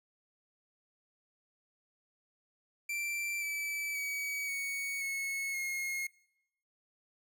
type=tone with pitch steps; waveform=45% pulse; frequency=2349 / 2309 / 2269 / 2230 / 2192 / 2154 Hz; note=D7 / D7 / C#7 / C#7 / C#7 / C7; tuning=0 / -30 / +40 / +10 / -20 / +50 cents; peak=-34 dBFS; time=2.89-6.07 s; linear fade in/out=5 ms; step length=530 ms; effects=noise-tail reverb RT60 0.8 s tail -23 dB re dry